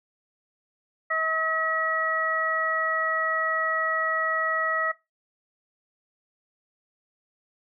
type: harmonic tone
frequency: 641 Hz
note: E5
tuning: 49 cents flat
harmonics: 1 / 2 / 3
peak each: -31 / -27 / -26 dBFS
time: 1.1-4.92 s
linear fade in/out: 10 ms
effects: noise-tail reverb RT60 0.2 s tail -18 dB re dry